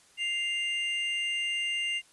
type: tone pair together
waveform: triangle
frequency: 2095 / 2797 Hz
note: C7 / F7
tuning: +2 / +2 cents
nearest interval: perfect fourth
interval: 500 cents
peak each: -32 / -28 dBFS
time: 0.17-2.02 s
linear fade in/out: 50 ms
effects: white hiss -60 dBFS RMS until 2.12 s + resampled to 24000 Hz